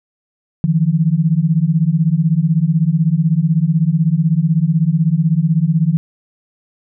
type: beating tone pair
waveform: sine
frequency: 153.8 / 169.8 Hz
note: D#3 / F3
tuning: -20 / -48 cents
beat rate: 16 Hz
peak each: -14 dBFS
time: 0.64-5.97 s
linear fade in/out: 0 ms
effects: none